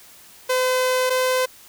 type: tone pair in turn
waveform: sawtooth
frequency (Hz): 510 / 512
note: C5 / C5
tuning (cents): -44 / -38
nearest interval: unison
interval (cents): 6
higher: second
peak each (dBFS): -14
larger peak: neither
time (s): 0.49-1.1 / 1.1-1.46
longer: first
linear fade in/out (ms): 10
effects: white hiss -47 dBFS RMS until 1.68 s